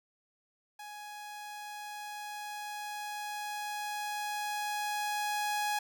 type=tone with level ramp; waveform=sawtooth; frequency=834 Hz; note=G#5; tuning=7 cents sharp; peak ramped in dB=-40 to -26 dBFS; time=0.79-5.79 s; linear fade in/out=5 ms; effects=none